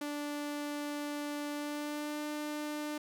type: tone with pitch glide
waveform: sawtooth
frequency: 292.7 to 298.9 Hz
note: D4 to D4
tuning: -6 to +31 cents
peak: -32 dBFS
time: 0.01-2.98 s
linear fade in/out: 5 ms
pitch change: +37 cents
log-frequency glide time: 1.53-2.23 s
effects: none